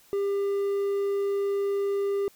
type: tone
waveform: triangle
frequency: 399.3 Hz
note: G4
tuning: 32 cents sharp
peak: -22 dBFS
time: 0.13-2.28 s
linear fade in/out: 0 ms
effects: white hiss -58 dBFS RMS until 2.35 s